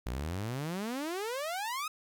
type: exponential sweep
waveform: sawtooth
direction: up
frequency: 55.7 to 1293 Hz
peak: -30 dBFS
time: 0.06-1.88 s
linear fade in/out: 5 ms
effects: 12-bit